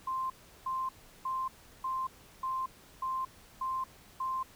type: tone bursts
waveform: sine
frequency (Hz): 1046.5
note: C6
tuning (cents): 0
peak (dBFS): -31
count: 8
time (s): 0.07-4.43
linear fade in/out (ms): 5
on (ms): 230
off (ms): 360
effects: pink hiss -57 dBFS RMS until 4.55 s